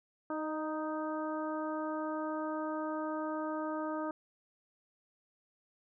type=harmonic tone with a mistuned harmonic; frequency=311.1 Hz; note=D#4; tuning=in tune; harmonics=1 / 2 / 3 / 4 / 5; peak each=-37 / -39 / -42 / -42 / -49 dBFS; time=0.3-4.11 s; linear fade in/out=2 ms; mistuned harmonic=2; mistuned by=-16 cents; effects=none